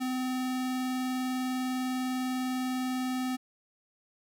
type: tone with vibrato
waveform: square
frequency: 255.7 Hz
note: C4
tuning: 40 cents flat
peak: -30 dBFS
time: 0-3.37 s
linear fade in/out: 20 ms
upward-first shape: square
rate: 20 Hz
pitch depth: 12 cents each way
effects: 12-bit